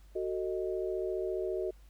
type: chord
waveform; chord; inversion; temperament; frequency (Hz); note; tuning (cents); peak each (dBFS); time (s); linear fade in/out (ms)
sine; D# diminished; first; just; 373.4 / 448 / 622.3; F#4 / A4 / D#5; +16 / +31 / 0; -33 / -38 / -38; 0.15-1.71; 10
effects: added 50 Hz sine -53 dBFS peak until 1.89 s + pink hiss -67 dBFS RMS until 1.89 s